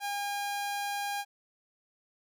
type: tone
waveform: sawtooth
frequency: 810 Hz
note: G#5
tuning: 43 cents flat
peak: -28 dBFS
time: 0-1.25 s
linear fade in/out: 50 ms
effects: none